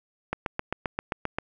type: click train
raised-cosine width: 0.5 ms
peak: -12 dBFS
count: 9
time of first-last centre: 0.33-1.385 s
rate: 7.58 Hz
effects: none